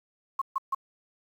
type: tone bursts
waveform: sine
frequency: 1079 Hz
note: C#6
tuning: 47 cents flat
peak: -24 dBFS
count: 3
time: 0.39-0.748 s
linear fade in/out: 5 ms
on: 26 ms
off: 140 ms
effects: 9-bit